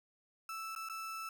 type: tone with dropouts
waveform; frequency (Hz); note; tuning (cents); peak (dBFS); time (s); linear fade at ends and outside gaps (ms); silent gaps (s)
35% pulse; 1318.5; E6; 0; -39; 0.49-1.29; 2; 0.751-0.761 / 0.888-0.897
effects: none